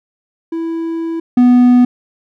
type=tone pair in turn; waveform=triangle; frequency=329.6 / 246.7 Hz; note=E4 / B3; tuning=0 / -2 cents; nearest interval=perfect fourth; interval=502 cents; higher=first; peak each=-15 / -3 dBFS; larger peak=second; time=0.52-1.2 / 1.37-1.85 s; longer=first; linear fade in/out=5 ms; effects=none